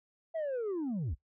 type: linear sweep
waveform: sine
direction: down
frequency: 668 to 56.4 Hz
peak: -29 dBFS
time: 0.34-1.15 s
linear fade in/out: 20 ms
effects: noise-tail reverb RT60 0.1 s tail -18 dB re dry + tanh soft clip ceiling -31 dBFS